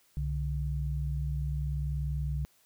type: tone pair together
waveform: sine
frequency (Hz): 64.59 / 145.2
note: C2 / D3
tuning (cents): -22 / -19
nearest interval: octave + major second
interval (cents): 1403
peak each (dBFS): -31 / -33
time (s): 0.17-2.45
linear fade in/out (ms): 0
effects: white hiss -66 dBFS RMS until 2.65 s